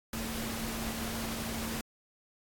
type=tone in noise; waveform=sine; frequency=226.1 Hz; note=A3; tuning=47 cents sharp; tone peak=-38 dBFS; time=0.13-1.81 s; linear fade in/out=2 ms; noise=pink; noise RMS=-38 dBFS; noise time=0.13-1.81 s; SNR=-3 dB; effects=AAC 64 kbps